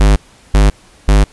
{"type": "tone bursts", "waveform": "square", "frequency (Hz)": 50.7, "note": "G#1", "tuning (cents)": -41, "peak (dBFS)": -6, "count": 3, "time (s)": [0, 1.24], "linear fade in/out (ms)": 5, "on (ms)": 160, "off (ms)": 380, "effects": ["pink hiss -45 dBFS RMS until 1.32 s", "resampled to 24000 Hz"]}